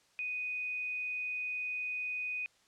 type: tone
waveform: sine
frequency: 2489 Hz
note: D#7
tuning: in tune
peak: -34 dBFS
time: 0.19-2.46 s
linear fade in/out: 0 ms
effects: white hiss -68 dBFS RMS until 2.67 s + low-pass 7000 Hz 12 dB/octave